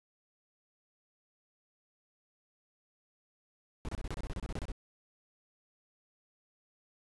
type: noise bursts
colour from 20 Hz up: brown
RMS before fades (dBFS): -37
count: 14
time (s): 3.85-4.718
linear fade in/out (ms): 0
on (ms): 36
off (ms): 28
effects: resampled to 24000 Hz